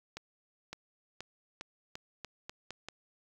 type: accelerating click train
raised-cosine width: 0.2 ms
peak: -24 dBFS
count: 9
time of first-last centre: 0.17-2.886 s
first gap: 560 ms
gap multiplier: 0.85
effects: 9-bit